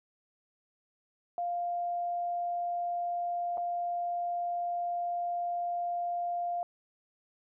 sine tone with dropouts, 699 Hz, F5, 1 cent sharp, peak -30 dBFS, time 1.38-6.63 s, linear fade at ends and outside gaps 1 ms, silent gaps 3.573-3.579 s, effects none

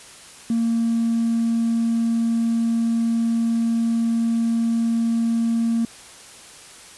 sine tone with hard clipping, 230 Hz, A#3, 23 cents flat, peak -18 dBFS, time 0.5-5.85 s, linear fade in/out 2 ms, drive 1 dB, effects white hiss -43 dBFS RMS until 6.97 s + resampled to 24000 Hz

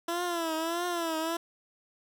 15% pulse tone with vibrato, 335.5 Hz, E4, 31 cents sharp, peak -23 dBFS, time 0.08-1.37 s, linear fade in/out 5 ms, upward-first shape triangle, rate 1.6 Hz, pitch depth 110 cents each way, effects none

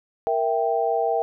sine chord, E diminished, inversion second, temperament equal, 466.2 / 659.3 / 784 Hz, Bb4 / E5 / G5, 0 / 0 / 0 cents, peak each -24 dBFS, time 0.27-1.22 s, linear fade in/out 0 ms, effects none

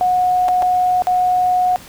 sine tone with dropouts, 729 Hz, F#5, 26 cents flat, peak -12 dBFS, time 0.01-1.76 s, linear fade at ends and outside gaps 0 ms, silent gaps 0.483-0.487 / 0.622-0.626 / 1.021-1.07 s, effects pink hiss -39 dBFS RMS until 1.88 s

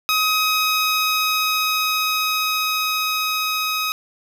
15% pulse tone with level ramp, 1263 Hz, D#6, 26 cents sharp, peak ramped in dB -10 to -14 dBFS, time 0.09-3.92 s, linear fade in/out 0 ms, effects none

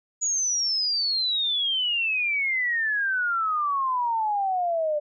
sine exponential sweep, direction down, 6870 to 587.3 Hz, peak -22 dBFS, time 0.21-5 s, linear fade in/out 20 ms, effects none

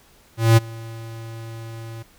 square tone with ADSR envelope, 113.7 Hz, A#2, 43 cents flat, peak -9 dBFS, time 0.37-2.03 s, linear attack 200 ms, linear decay 22 ms, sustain -24 dB, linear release 11 ms, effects pink hiss -54 dBFS RMS until 2.18 s

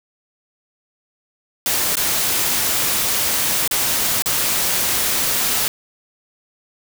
white noise with dropouts, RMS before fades -19 dBFS, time 1.66-5.68 s, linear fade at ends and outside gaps 1 ms, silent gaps 1.955-1.969 / 3.677-3.711 / 4.222-4.259 s, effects none

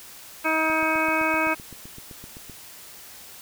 harmonic tone, 317.1 Hz, D#4, 33 cents sharp, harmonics 1 / 2 / 3 / 4 / 5 / 7 / 8, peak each -28 / -28 / -28 / -28 / -28 / -28 / -28 dBFS, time 0.44-1.55 s, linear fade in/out 20 ms
click train, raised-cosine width 3 ms, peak -29 dBFS, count 15, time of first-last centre 0.7-2.497 s, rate 7.79 Hz
effects white hiss -44 dBFS RMS until 3.41 s

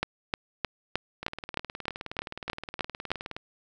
two click trains, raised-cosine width 0.3 ms, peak -10 / -20 dBFS, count 11 / 42, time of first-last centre 0.03-3.116 / 1.23-3.365 s, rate 3.24 / 19.2 Hz, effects none

